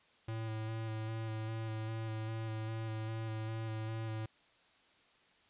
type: tone with vibrato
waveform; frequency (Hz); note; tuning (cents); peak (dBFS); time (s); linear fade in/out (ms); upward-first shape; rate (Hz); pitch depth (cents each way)
square; 110.9; A2; +14; -38; 0.28-4.26; 5; square; 2.5; 17
effects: white hiss -67 dBFS RMS until 5.49 s + resampled to 8000 Hz